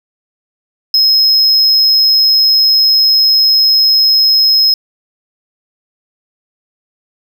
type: tone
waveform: triangle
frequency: 5140 Hz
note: E8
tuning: 45 cents flat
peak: -5 dBFS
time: 0.94-4.74 s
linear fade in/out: 2 ms
effects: none